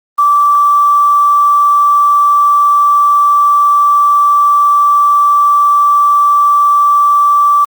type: tone with quantisation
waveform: sine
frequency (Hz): 1163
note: D6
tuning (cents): -17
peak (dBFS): -5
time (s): 0.18-7.65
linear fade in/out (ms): 10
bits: 5
effects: Opus 24 kbps